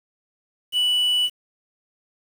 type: tone with quantisation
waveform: triangle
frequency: 2960 Hz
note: F#7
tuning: in tune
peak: -16 dBFS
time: 0.72-1.3 s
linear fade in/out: 50 ms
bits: 7
effects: none